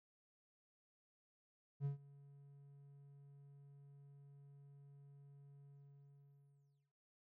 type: tone with ADSR envelope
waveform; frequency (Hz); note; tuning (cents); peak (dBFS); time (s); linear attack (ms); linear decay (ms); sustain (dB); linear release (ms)
triangle; 140.9; C#3; +29; -34; 1.8-6.93; 53; 120; -23; 1200
effects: none